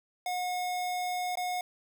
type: tone with dropouts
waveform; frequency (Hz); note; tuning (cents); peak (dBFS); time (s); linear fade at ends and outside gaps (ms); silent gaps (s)
square; 724; F#5; -38; -31; 0.26-1.61; 2; 1.355-1.372
effects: 11-bit